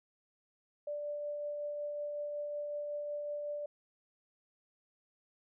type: tone with tremolo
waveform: sine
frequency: 587.3 Hz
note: D5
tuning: in tune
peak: -35 dBFS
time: 0.87-3.66 s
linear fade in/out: 5 ms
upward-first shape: triangle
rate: 5.4 Hz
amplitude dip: 25%
effects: none